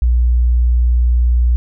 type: tone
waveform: sine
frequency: 60.1 Hz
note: B1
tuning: 46 cents flat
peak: -9 dBFS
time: 0.02-1.56 s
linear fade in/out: 0 ms
effects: none